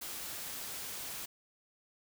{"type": "noise", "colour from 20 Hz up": "white", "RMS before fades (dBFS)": -42, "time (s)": [0.01, 1.26], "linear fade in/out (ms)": 10, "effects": []}